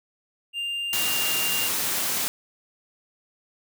triangle tone, 2797 Hz, F7, 2 cents sharp, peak -25 dBFS, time 0.53-1.7 s, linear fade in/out 50 ms
white high-pass noise, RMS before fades -26 dBFS, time 0.93-2.28 s, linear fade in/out 0 ms, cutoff 100 Hz, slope 96 dB/octave
effects none

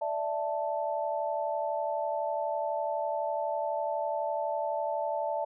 sine chord, D suspended second, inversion none, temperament equal, 587.3 / 659.3 / 880 Hz, D5 / E5 / A5, 0 / 0 / 0 cents, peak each -33 dBFS, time 0.01-5.45 s, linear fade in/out 10 ms, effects none

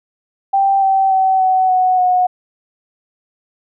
sine tone with pitch steps, 784 / 772.8 / 761.7 / 750.8 / 740 / 729.4 Hz, G5 / G5 / G5 / F#5 / F#5 / F#5, 0 / -25 / -50 / +25 / 0 / -25 cents, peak -10 dBFS, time 0.53-2.27 s, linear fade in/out 10 ms, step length 290 ms, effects none

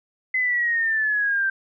sine exponential sweep, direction down, 2043 to 1560 Hz, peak -19 dBFS, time 0.34-1.5 s, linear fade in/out 5 ms, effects none

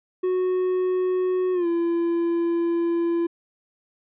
triangle tone with pitch glide, 367.8 to 339.2 Hz, F#4 to E4, -10 to +50 cents, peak -18 dBFS, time 0.23-3.27 s, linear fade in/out 10 ms, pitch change -140 cents, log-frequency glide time 1.53-1.67 s, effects resampled to 8000 Hz

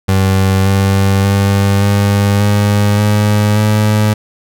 30% pulse tone with pitch steps, 95.9 / 97.58 / 99.28 / 101.02 / 102.78 / 104.58 / 106.41 Hz, G2 / G2 / G2 / G#2 / G#2 / G#2 / G#2, -37 / -7 / +22 / -47 / -18 / +13 / +43 cents, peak -6 dBFS, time 0.08-4.14 s, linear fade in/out 10 ms, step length 580 ms, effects none

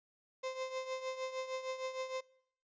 35% pulse tone with tremolo, 520 Hz, C5, 11 cents flat, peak -34 dBFS, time 0.43-2.21 s, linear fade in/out 10 ms, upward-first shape triangle, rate 6.5 Hz, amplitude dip 75%, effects noise-tail reverb RT60 0.7 s tail -23 dB re dry + resampled to 16000 Hz

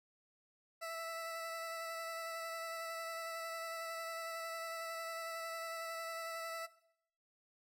20% pulse tone with vibrato, 659.3 Hz, E5, in tune, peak -36 dBFS, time 0.81-6.67 s, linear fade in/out 20 ms, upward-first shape square, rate 11 Hz, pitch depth 9 cents each way, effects noise-tail reverb RT60 0.7 s tail -18 dB re dry

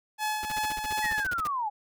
sawtooth tone with tremolo, 855 Hz, A5, 50 cents flat, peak -23 dBFS, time 0.18-1.25 s, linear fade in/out 50 ms, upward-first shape sine, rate 2.8 Hz, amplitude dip 45%
pink noise bursts, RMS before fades -38 dBFS, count 16, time 0.43-1.471 s, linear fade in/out 0 ms, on 21 ms, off 47 ms
sine linear sweep, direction down, 1959 to 802 Hz, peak -27 dBFS, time 1.02-1.7 s, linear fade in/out 20 ms
effects none

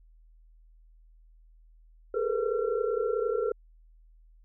sine tone cluster, 405.4 / 429.4 / 460.6 / 497.7 / 1360 Hz, G#4 / A4 / A#4 / B4 / F6, -42 / -42 / -21 / +13 / -46 cents, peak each -34 / -31 / -30 / -32 / -39 dBFS, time 2.14-3.52 s, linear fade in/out 5 ms, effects added 40 Hz sine -54 dBFS peak until 4.44 s

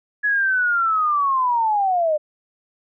sine linear sweep, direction down, 1697 to 591 Hz, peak -16 dBFS, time 0.23-2.18 s, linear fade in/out 20 ms, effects none

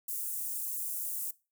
white high-pass noise, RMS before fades -36 dBFS, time 0.08-1.31 s, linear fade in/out 5 ms, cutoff 8300 Hz, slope 24 dB/octave, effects noise-tail reverb RT60 0.3 s tail -21 dB re dry

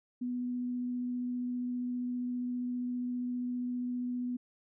sine tone with vibrato, 246.8 Hz, B3, 1 cent flat, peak -32 dBFS, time 0.21-4.37 s, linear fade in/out 10 ms, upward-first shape triangle, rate 15 Hz, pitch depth 9 cents each way, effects none

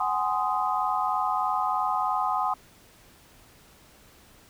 sine chord, Ab dominant seventh, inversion third, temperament just, 747.5 / 830.6 / 1038.3 / 1245.9 Hz, Gb5 / Ab5 / C6 / Eb6, +17 / 0 / -14 / +2 cents, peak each -29 dBFS, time 0-2.54 s, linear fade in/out 5 ms, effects pink hiss -55 dBFS RMS until 4.49 s

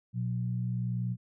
sine tone pair together, 120.7 / 181.27 Hz, B2 / F#3, -39 / -35 cents, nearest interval perfect fifth, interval 704 cents, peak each -30 / -35 dBFS, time 0.13-1.17 s, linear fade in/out 50 ms, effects none

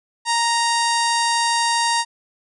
harmonic tone, 932.3 Hz, A#5, in tune, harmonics 1 / 2 / 3 / 4 / 5 / 6 / 7 / 8 / 9 / 10, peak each -19 / -25 / -30 / -28 / -26 / -30 / -32 / -32 / -35 / -31 dBFS, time 0.25-2.05 s, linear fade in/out 50 ms, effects none

